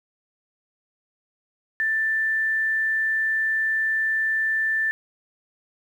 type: tone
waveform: sine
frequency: 1770 Hz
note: A6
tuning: 10 cents sharp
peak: -20 dBFS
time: 1.8-4.91 s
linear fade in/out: 0 ms
effects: 9-bit